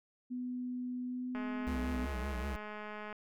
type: tone with pitch glide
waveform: sine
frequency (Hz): 249.1 to 251.7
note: B3 to B3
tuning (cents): +15 to +33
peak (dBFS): -36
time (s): 0.3-2.07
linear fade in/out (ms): 20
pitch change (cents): +18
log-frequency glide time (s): 1.05-1.3
type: click train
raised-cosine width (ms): 0.5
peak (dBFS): -30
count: 376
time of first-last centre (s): 1.35-3.127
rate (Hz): 211
type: tone with vibrato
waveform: square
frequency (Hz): 65.41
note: C2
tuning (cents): 0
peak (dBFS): -37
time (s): 1.67-2.56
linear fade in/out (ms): 0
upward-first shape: triangle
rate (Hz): 5.3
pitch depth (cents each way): 170
effects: none